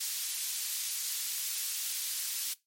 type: high-pass noise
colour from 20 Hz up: pink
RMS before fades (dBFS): -35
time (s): 0-2.54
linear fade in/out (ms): 10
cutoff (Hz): 4400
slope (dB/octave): 12
effects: noise-tail reverb RT60 0.2 s tail -20 dB re dry + MP3 64 kbps